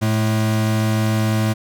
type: tone pair together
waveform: square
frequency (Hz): 110 / 216.2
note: A2 / A3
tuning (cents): 0 / -30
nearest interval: octave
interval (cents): 1170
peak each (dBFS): -18 / -22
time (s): 0.01-1.54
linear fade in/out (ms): 20
effects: none